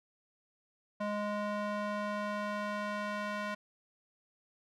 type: tone with band-pass filter sweep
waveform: square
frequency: 207.7 Hz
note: G#3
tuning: in tune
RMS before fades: -36 dBFS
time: 1-3.55 s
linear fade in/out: 10 ms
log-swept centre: 810 to 1400 Hz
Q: 0.96
effects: none